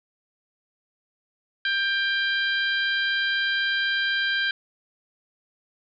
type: harmonic tone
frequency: 792 Hz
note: G5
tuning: 18 cents sharp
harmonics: 2 / 3 / 4 / 5 / 6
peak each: -23 / -35 / -29 / -33 / -38 dBFS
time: 1.65-4.51 s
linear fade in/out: 2 ms
effects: none